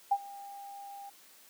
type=tone with ADSR envelope; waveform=sine; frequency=800 Hz; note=G5; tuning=35 cents sharp; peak=-21 dBFS; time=0.11-1.1 s; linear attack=9 ms; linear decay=53 ms; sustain=-22 dB; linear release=12 ms; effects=white hiss -58 dBFS RMS until 1.49 s + high-pass 200 Hz 12 dB/octave